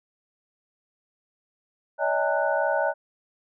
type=tone cluster; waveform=sine; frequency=572 / 636 / 813 / 906 / 1479 Hz; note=D5 / D#5 / G#5 / A#5 / F#6; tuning=-46 / +38 / -37 / -50 / -1 cents; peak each=-26 / -26 / -30 / -29 / -29 dBFS; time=1.98-2.94 s; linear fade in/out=50 ms; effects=none